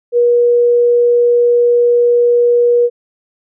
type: tone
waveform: sine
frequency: 480.1 Hz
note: B4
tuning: 49 cents flat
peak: -7 dBFS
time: 0.12-2.9 s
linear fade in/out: 50 ms
effects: none